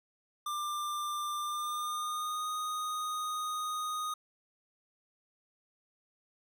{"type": "tone with pitch glide", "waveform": "square", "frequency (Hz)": [1190, 1241.3], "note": ["D6", "D#6"], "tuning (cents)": [22, -4], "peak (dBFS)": -34, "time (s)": [0.46, 4.14], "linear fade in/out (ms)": 5, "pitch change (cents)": 74, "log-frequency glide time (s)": [1.38, 2.49], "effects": []}